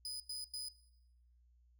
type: tone bursts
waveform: 35% pulse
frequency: 4983 Hz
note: D#8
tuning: 2 cents sharp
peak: -39 dBFS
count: 3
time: 0.05-0.686 s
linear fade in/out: 2 ms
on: 150 ms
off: 93 ms
effects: noise-tail reverb RT60 0.9 s tail -19 dB re dry + added 60 Hz sine -65 dBFS peak until 1.79 s